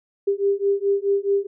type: beating tone pair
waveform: sine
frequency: 396.3 / 401 Hz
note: G4 / G4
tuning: +19 / +39 cents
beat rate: 4.7 Hz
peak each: -21 dBFS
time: 0.27-1.47 s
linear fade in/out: 10 ms
effects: none